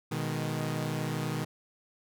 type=chord; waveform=sawtooth; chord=G# minor; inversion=first; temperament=equal; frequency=123.47 / 155.56 / 207.7 Hz; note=B2 / D#3 / G#3; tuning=0 / 0 / 0 cents; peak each=-31 / -29 / -35 dBFS; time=0.11-1.45 s; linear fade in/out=10 ms; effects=none